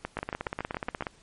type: two click trains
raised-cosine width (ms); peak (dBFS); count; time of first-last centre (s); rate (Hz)
0.5; -16 / -16; 8 / 16; 0.05-1.024 / 0.17-1.068; 7.19 / 16.7
effects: pink hiss -59 dBFS RMS until 1.22 s + MP3 48 kbps